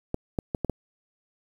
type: clicks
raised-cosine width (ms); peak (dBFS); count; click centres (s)
2; -13; 5; 0.144 / 0.388 / 0.548 / 0.647 / 0.697
effects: 8-bit